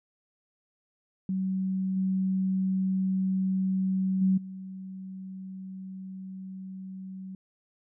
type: tone with level steps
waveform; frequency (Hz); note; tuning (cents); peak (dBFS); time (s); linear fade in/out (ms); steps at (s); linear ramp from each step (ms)
sine; 189.2; F#3; +39; -26 / -24 / -20 / -37; 1.29-7.35; 2; 1.96 / 4.21 / 4.37; 10
effects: none